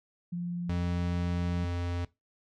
sine tone with vibrato, 174.61 Hz, F3, in tune, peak -31 dBFS, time 0.32-1.65 s, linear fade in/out 10 ms, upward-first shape triangle, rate 20 Hz, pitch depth 15 cents each way
square tone, 87.4 Hz, F2, 2 cents sharp, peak -31 dBFS, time 0.69-2.05 s, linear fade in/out 5 ms
effects noise-tail reverb RT60 0.2 s tail -19 dB re dry + low-pass 5000 Hz 12 dB/octave

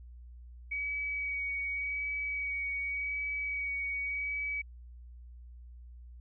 sine tone with vibrato, 2264 Hz, C#7, 36 cents sharp, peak -32 dBFS, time 0.71-4.62 s, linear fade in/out 10 ms, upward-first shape sine, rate 0.87 Hz, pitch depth 15 cents each way, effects added 60 Hz sine -47 dBFS peak until 6.2 s

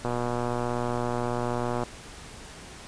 click train, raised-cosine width 1 ms, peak -15 dBFS, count 217, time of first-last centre 0.05-1.835 s, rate 121 Hz, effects pink hiss -44 dBFS RMS until 2.87 s + resampled to 22050 Hz

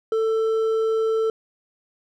triangle tone with hard clipping, 444.3 Hz, A4, 17 cents sharp, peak -20 dBFS, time 0.12-1.3 s, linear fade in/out 2 ms, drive 8 dB, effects none

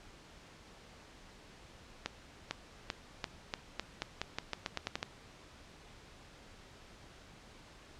accelerating click train, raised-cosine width 0.2 ms, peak -17 dBFS, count 15, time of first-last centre 2.06-5.029 s, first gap 450 ms, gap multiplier 0.87, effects pink hiss -56 dBFS RMS until 7.99 s + low-pass 6000 Hz 12 dB/octave

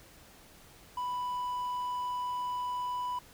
triangle tone with quantisation, 990 Hz, B5, 4 cents sharp, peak -30 dBFS, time 0.97-3.19 s, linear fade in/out 5 ms, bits 10, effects pink hiss -56 dBFS RMS until 3.33 s

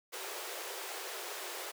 pink high-pass noise, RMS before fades -42 dBFS, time 0.12-1.72 s, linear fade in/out 20 ms, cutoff 350 Hz, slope 96 dB/octave, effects none

